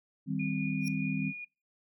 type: chord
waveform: sine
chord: C minor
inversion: first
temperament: equal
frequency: 155.56 / 196 / 261.6 Hz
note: Eb3 / G3 / C4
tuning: 0 / 0 / 0 cents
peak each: -34 dBFS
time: 0.26-1.33 s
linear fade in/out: 50 ms
type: tone with tremolo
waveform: sine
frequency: 2442 Hz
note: D#7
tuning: 33 cents flat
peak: -36 dBFS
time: 0.39-1.45 s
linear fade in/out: 10 ms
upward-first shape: sine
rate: 4.8 Hz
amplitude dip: 30%
type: tone with exponential growth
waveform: sawtooth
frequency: 5590 Hz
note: F8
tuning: 1 cent sharp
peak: -32 dBFS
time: 0.81-0.88 s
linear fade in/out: 0 ms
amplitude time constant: 15 ms
effects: noise-tail reverb RT60 0.3 s tail -24 dB re dry